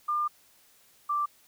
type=tone pair in turn; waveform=sine; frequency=1200 / 1175.3 Hz; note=D6 / D6; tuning=+37 / +1 cents; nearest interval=unison; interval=36 cents; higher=first; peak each=-25 dBFS; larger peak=neither; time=0.08-0.28 / 1.09-1.26 s; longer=first; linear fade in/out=10 ms; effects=white hiss -61 dBFS RMS until 1.47 s